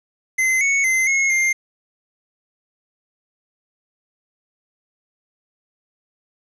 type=tone with pitch steps; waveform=square; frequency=2059 / 2214 / 2067 / 2169 / 2108 Hz; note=C7 / C#7 / C7 / C#7 / C7; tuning=-28 / -3 / -22 / -38 / +12 cents; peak=-16 dBFS; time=0.38-1.53 s; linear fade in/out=10 ms; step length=230 ms; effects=resampled to 22050 Hz + 8-bit